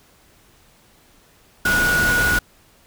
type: tone in noise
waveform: sine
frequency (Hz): 1457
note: F#6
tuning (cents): -27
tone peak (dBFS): -16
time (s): 1.65-2.39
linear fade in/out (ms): 5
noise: pink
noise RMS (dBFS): -23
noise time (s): 1.65-2.39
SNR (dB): +4
effects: pink hiss -54 dBFS RMS until 2.86 s